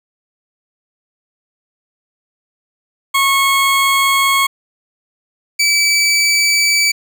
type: tone pair in turn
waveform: 20% pulse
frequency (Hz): 1095 / 2303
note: C#6 / D7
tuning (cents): -22 / -34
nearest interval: octave + minor second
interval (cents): 1288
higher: second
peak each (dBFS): -6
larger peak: neither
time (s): 3.14-4.47 / 5.59-6.92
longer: neither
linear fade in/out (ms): 10
effects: none